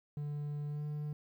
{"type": "tone with pitch glide", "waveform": "triangle", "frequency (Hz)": [146.83, 149.05], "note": ["D3", "D3"], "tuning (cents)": [0, 26], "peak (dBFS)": -34, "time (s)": [0.17, 1.13], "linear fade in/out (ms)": 2, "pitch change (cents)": 26, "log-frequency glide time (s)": [0.68, 0.83], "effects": ["12-bit"]}